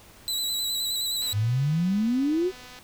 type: tone with vibrato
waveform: sawtooth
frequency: 3951 Hz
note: B7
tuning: in tune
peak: -23 dBFS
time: 0.28-1.33 s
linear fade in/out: 0 ms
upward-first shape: square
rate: 9.6 Hz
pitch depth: 30 cents each way
type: click train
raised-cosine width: 0.2 ms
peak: -29 dBFS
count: 393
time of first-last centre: 1.22-2.788 s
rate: 250 Hz
type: exponential sweep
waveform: sine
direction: up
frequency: 98 to 384.2 Hz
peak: -21 dBFS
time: 1.32-2.52 s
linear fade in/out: 50 ms
effects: pink hiss -51 dBFS RMS until 2.83 s